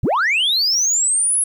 sine linear sweep, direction up, 50.5 to 10780 Hz, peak -12 dBFS, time 0.03-1.44 s, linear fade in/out 5 ms, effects tanh soft clip ceiling -13 dBFS + 9-bit

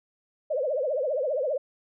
sine tone with vibrato, 558 Hz, C#5, 11 cents sharp, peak -24 dBFS, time 0.5-1.58 s, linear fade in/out 10 ms, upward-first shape triangle, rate 15 Hz, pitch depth 250 cents each way, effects none

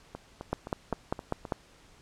two click trains, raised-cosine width 1 ms, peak -14 / -24 dBFS, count 6 / 6, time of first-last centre 0.53-1.522 / 0.15-1.452 s, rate 5.04 / 3.84 Hz, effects pink hiss -58 dBFS RMS until 2.01 s + low-pass 8000 Hz 12 dB/octave

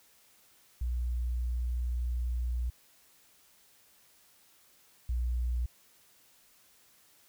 sine tone pair in turn, 60.5 / 60.5 Hz, B1 / B1, -35 / -35 cents, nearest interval unison, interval 0 cents, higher neither, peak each -29 / -28 dBFS, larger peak second, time 0.81-2.7 / 5.09-5.66 s, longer first, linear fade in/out 5 ms, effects white hiss -63 dBFS RMS until 7.28 s

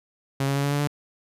sawtooth tone with pitch steps, 136.9 / 138.65 / 140.42 / 142.22 / 144.04 / 145.88 Hz, C#3 / C#3 / C#3 / C#3 / D3 / D3, -21 / +1 / +23 / +45 / -33 / -11 cents, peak -18 dBFS, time 0.4-0.874 s, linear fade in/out 5 ms, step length 79 ms, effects resampled to 32000 Hz

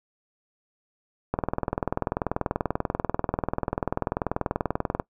click train, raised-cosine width 1 ms, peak -10 dBFS, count 76, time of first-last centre 1.34-4.999 s, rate 20.5 Hz, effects noise-tail reverb RT60 0.1 s tail -22 dB re dry

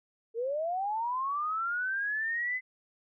sine linear sweep, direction up, 440 to 2045 Hz, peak -29 dBFS, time 0.34-2.61 s, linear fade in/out 50 ms, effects none

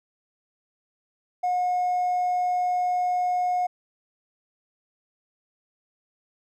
triangle tone with hard clipping, 722 Hz, F#5, 43 cents flat, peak -21 dBFS, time 1.43-3.67 s, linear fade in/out 10 ms, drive 2 dB, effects none

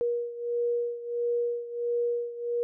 sine beating tone pair, 476.1 / 477.6 Hz, A#4 / A#4, +37 / +42 cents, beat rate 1.5 Hz, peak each -28 / -32 dBFS, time 0.01-2.63 s, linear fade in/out 0 ms, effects none

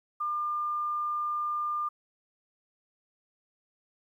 sine tone, 1200 Hz, D6, 37 cents sharp, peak -28 dBFS, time 0.2-1.89 s, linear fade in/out 10 ms, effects 11-bit

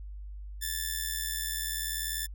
5% pulse tone with amplitude modulation, 1760 Hz, A6, in tune, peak -18 dBFS, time 0.61-2.27 s, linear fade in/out 20 ms, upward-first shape sine, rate 80.3 Hz, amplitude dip 65%, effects added 50 Hz sine -39 dBFS peak until 2.34 s

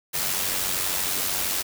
white noise with amplitude modulation, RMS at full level -24 dBFS, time 0.13-1.63 s, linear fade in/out 20 ms, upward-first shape sine, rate 92.9 Hz, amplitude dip 45%, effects none

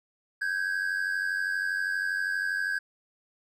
triangle tone pair together, 1555 / 1647.5 Hz, G6 / G#6, -14 / -14 cents, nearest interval minor second, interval 100 cents, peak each -28 dBFS, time 0.41-2.79 s, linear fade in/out 10 ms, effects none

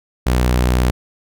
sawtooth tone, 61.8 Hz, B1, 2 cents sharp, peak -9 dBFS, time 0.26-0.91 s, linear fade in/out 10 ms, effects none

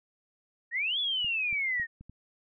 sine exponential two-way sweep, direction up then down, 1815 to 3475 to 1815 Hz, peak -27 dBFS, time 0.71-1.87 s, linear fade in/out 50 ms, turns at 0.99 s
clicks, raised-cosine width 5 ms, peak -35 dBFS, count 5, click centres 1.246 / 1.528 / 1.798 / 2.01 / 2.096 s
effects none

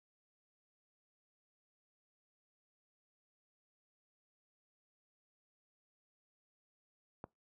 click, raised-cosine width 1 ms, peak -30 dBFS, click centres 7.241 s, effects noise-tail reverb RT60 0.2 s tail -23 dB re dry + high-pass 80 Hz 12 dB/octave

